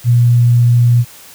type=tone; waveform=sine; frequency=120.1 Hz; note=B2; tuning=48 cents flat; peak=-6 dBFS; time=0.04-1.05 s; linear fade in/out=50 ms; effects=white hiss -38 dBFS RMS until 1.34 s